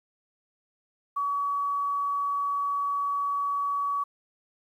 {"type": "tone", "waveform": "sine", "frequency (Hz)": 1134, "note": "C#6", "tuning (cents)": 39, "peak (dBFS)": -25, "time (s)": [1.16, 4.04], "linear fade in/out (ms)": 10, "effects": ["10-bit"]}